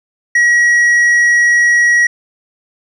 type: tone with tanh clipping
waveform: triangle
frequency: 1911 Hz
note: A#6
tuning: 43 cents sharp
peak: -8 dBFS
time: 0.35-2.07 s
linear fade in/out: 5 ms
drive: 9 dB
effects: none